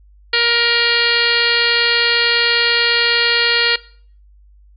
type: harmonic tone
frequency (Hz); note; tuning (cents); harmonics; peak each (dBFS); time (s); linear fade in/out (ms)
470.8; A#4; +17; 1 / 2 / 3 / 4 / 5 / 6 / 7 / 8 / 9 / 10; -23 / -29 / -21 / -19 / -22 / -21 / -23 / -27 / -18 / -26; 0.33-3.76; 5
effects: noise-tail reverb RT60 0.5 s tail -21 dB re dry + added 50 Hz sine -44 dBFS peak until 4.76 s